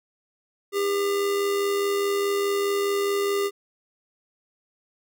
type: tone with amplitude modulation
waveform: square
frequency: 401.1 Hz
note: G4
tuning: 40 cents sharp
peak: -21 dBFS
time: 0.72-3.51 s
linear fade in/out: 50 ms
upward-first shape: sine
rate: 84.8 Hz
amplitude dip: 35%
effects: none